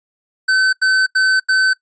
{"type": "tone bursts", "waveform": "square", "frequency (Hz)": 1528, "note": "G6", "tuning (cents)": -45, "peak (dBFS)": -12, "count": 4, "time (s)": [0.48, 1.735], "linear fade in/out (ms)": 10, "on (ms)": 250, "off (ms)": 85, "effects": ["noise-tail reverb RT60 0.1 s tail -20 dB re dry", "resampled to 16000 Hz"]}